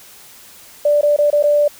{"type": "tone with dropouts", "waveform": "sine", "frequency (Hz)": 587.3, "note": "D5", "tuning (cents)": 0, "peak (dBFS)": -10, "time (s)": [0.85, 1.68], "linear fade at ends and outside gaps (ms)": 5, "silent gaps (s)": [[1.012, 1.03], [1.164, 1.186], [1.303, 1.328], [1.427, 1.437]], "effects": ["white hiss -42 dBFS RMS until 1.79 s"]}